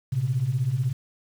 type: beating tone pair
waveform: sine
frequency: 116.54 / 132.54 Hz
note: A#2 / C3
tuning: 0 / +23 cents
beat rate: 16 Hz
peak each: -26 / -23 dBFS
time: 0.12-0.93 s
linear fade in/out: 10 ms
effects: tanh soft clip ceiling -14 dBFS + 8-bit